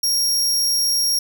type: tone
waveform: sawtooth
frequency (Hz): 5588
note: F8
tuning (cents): 0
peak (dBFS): -14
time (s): 0.03-1.19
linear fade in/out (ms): 5
effects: none